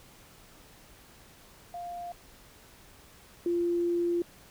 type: tone pair in turn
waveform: sine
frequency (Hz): 700 / 345.7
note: F5 / F4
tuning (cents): +4 / -18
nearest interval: octave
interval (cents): 1222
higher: first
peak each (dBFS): -36 / -25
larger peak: second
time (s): 1.74-2.12 / 3.46-4.22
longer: second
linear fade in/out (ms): 2
effects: pink hiss -55 dBFS RMS until 4.5 s